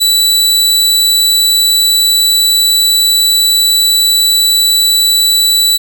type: tone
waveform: sawtooth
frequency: 3954 Hz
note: B7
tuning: 1 cent sharp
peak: -4 dBFS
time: 0-5.78 s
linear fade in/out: 20 ms
effects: none